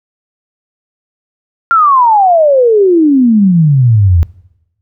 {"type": "exponential sweep", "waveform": "sine", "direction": "down", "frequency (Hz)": [1399, 80.2], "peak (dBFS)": -4, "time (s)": [1.71, 4.23], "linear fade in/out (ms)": 0, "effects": ["noise-tail reverb RT60 0.9 s tail -22 dB re dry"]}